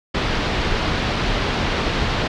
pink low-pass noise, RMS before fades -21 dBFS, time 0.14-2.28 s, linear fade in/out 10 ms, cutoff 4400 Hz, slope 24 dB/octave, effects none

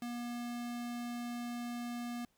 square tone, 239.8 Hz, A#3, 49 cents sharp, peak -39 dBFS, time 0.02-2.25 s, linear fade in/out 2 ms, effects pink hiss -75 dBFS RMS until 2.37 s

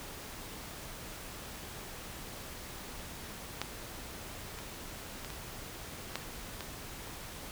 clicks, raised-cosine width 0.2 ms, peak -15 / -27 / -24 / -26 / -16 / -21 dBFS, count 6, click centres 3.616 / 4.588 / 5.247 / 5.303 / 6.156 / 6.607 s, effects pink hiss -45 dBFS RMS until 7.51 s

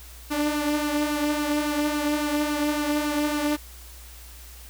sawtooth tone with flanger, 296.3 Hz, D4, 15 cents sharp, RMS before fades -25 dBFS, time 0.3-3.57 s, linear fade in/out 20 ms, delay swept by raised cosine 0.69 to 3.79 ms, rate 3.6 Hz, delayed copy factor +0.5, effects added 60 Hz sine -43 dBFS peak until 4.69 s + white hiss -47 dBFS RMS until 4.69 s

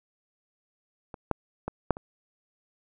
clicks, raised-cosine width 1 ms, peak -25 / -10 / -17 / -7 / -25 dBFS, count 5, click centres 1.142 / 1.313 / 1.68 / 1.907 / 1.969 s, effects none

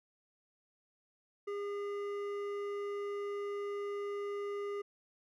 sine tone with hard clipping, 406.2 Hz, G#4, 38 cents flat, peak -38 dBFS, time 1.47-4.82 s, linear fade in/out 10 ms, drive 10 dB, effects none

